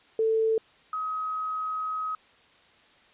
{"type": "tone pair in turn", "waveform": "sine", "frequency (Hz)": [444.2, 1268.1], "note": ["A4", "D#6"], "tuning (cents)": [16, 33], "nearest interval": "octave + tritone", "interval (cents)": 1817, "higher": "second", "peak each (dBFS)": [-21, -28], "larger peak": "first", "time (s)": [[0.19, 0.58], [0.93, 2.15]], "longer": "second", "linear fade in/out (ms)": 2, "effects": ["white hiss -58 dBFS RMS until 3.13 s", "resampled to 8000 Hz"]}